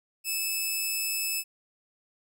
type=tone; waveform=10% pulse; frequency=2609 Hz; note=E7; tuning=18 cents flat; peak=-19 dBFS; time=0.24-1.44 s; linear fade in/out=50 ms; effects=none